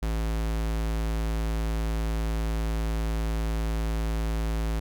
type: tone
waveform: square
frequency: 55 Hz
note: A1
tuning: in tune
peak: -26 dBFS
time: 0.02-4.8 s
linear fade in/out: 10 ms
effects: none